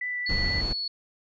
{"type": "tone with vibrato", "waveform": "sine", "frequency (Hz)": 1979, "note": "B6", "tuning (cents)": 3, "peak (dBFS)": -28, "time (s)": [0.01, 0.61], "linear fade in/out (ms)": 5, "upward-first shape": "triangle", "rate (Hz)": 4.1, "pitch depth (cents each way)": 10}
{"type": "tone", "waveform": "sine", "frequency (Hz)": 4400, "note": "C#8", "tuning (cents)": -14, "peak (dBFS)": -28, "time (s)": [0.26, 0.88], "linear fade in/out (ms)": 5}
{"type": "noise", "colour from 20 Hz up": "brown", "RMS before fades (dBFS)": -29, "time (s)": [0.29, 0.73], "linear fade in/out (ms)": 5}
{"effects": ["resampled to 16000 Hz"]}